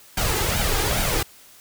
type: noise with flanger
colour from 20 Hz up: pink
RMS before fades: -22 dBFS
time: 0.17-1.23 s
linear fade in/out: 5 ms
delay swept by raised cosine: 1.3 to 2.5 ms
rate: 2.4 Hz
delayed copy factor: +0.6
effects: white hiss -49 dBFS RMS until 1.6 s